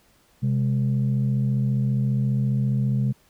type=tone pair together; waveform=sine; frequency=130 / 204.8 Hz; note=C3 / G#3; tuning=-11 / -24 cents; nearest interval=minor sixth; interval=787 cents; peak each=-19 / -24 dBFS; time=0.42-3.13 s; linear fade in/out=20 ms; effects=tanh soft clip ceiling -15 dBFS + pink hiss -60 dBFS RMS until 3.29 s